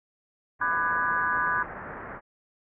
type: low-pass noise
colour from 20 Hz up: white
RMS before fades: -39 dBFS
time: 0.59-2.21 s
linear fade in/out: 50 ms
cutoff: 1800 Hz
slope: 48 dB/octave
type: chord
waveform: sine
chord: G# half-diminished seventh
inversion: first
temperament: just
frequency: 996.7 / 1196.1 / 1495.1 / 1661.2 Hz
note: B5 / D6 / F#6 / G#6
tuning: +16 / +31 / +18 / 0 cents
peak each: -29 dBFS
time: 0.61-1.63 s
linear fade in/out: 5 ms
effects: none